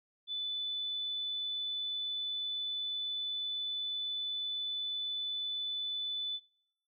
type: tone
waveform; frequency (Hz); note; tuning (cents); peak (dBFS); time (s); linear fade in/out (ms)
sine; 3494; A7; -13; -34; 0.27-6.4; 50
effects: noise-tail reverb RT60 0.7 s tail -22 dB re dry